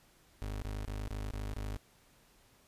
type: tone bursts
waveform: 30% pulse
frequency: 51.4 Hz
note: G#1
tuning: 17 cents flat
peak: -34 dBFS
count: 6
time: 0.42-1.765 s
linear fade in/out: 0 ms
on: 200 ms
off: 29 ms
effects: pink hiss -65 dBFS RMS until 2.67 s + resampled to 32000 Hz